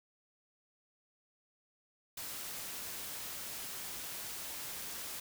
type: noise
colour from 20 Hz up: white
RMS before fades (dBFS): -43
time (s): 2.17-5.2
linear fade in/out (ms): 5
effects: none